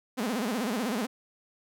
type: tone with vibrato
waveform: sawtooth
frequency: 230 Hz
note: A#3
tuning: 23 cents flat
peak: -24 dBFS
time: 0.17-1.07 s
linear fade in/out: 20 ms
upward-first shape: sine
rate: 16 Hz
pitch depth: 230 cents each way
effects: none

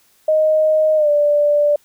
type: tone with pitch glide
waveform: sine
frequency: 622.3 to 587.4 Hz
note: D#5 to D5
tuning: 0 to 0 cents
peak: -11 dBFS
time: 0.28-1.76 s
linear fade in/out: 5 ms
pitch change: -100 cents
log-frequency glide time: 0.96-1.09 s
effects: white hiss -56 dBFS RMS until 1.84 s

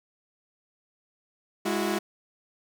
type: tone cluster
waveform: sawtooth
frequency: 206.2 / 331 / 365.7 Hz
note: G#3 / E4 / F#4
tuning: -12 / +7 / -20 cents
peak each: -26 dBFS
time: 1.65-1.99 s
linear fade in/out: 10 ms
effects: none

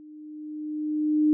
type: tone with level ramp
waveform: sine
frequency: 303.8 Hz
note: D#4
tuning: 41 cents flat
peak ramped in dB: -44 to -16 dBFS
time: 0-1.33 s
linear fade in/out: 0 ms
effects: none

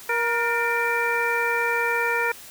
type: harmonic tone with a mistuned harmonic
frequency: 470.8 Hz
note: A#4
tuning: 17 cents sharp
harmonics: 1 / 2 / 3 / 4 / 5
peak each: -27 / -27 / -27 / -27 / -27 dBFS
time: 0.09-2.32 s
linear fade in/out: 5 ms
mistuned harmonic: 4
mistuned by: -64 cents
effects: white hiss -43 dBFS RMS until 2.5 s

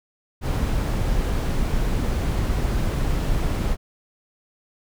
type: noise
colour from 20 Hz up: brown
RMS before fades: -22 dBFS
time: 0.41-3.77 s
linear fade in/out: 50 ms
effects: none

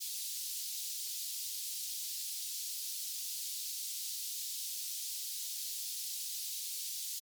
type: high-pass noise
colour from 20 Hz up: pink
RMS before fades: -40 dBFS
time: 0-7.2 s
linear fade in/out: 20 ms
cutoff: 4000 Hz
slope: 24 dB/octave
effects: MP3 96 kbps

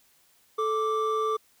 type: tone pair together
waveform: triangle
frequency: 437.3 / 1173.2 Hz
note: A4 / D6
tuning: -11 / -2 cents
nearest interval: octave + perfect fourth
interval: 1709 cents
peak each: -25 dBFS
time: 0.58-1.37 s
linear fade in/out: 10 ms
effects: white hiss -63 dBFS RMS until 1.6 s

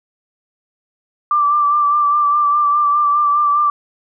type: tone with vibrato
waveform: sine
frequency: 1174.7 Hz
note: D6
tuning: in tune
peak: -11 dBFS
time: 1.31-3.7 s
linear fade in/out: 2 ms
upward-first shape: sine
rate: 4.9 Hz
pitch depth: 29 cents each way
effects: none

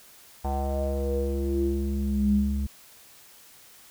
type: tone with low-pass filter sweep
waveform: square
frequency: 68.9 Hz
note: C#2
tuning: 10 cents flat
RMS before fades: -26 dBFS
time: 0.44-2.67 s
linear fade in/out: 10 ms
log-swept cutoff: 820 to 160 Hz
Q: 8
effects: white hiss -52 dBFS RMS until 3.9 s

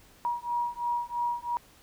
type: beating tone pair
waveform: sine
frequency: 955 / 958 Hz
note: A#5 / A#5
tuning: +42 / +47 cents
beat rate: 3 Hz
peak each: -31 dBFS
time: 0.25-1.57 s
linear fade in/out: 0 ms
effects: pink hiss -57 dBFS RMS until 1.82 s

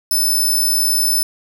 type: tone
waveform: 5% pulse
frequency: 5274 Hz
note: E8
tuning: in tune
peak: -8 dBFS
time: 0.11-1.23 s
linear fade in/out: 2 ms
effects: none

